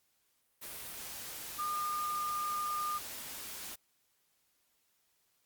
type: tone in noise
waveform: sine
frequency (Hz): 1211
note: D#6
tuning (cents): -47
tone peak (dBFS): -33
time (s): 1.58-2.99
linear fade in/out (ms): 20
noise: white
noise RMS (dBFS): -44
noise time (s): 0.61-3.76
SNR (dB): +8
effects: white hiss -75 dBFS RMS until 5.45 s + Opus 48 kbps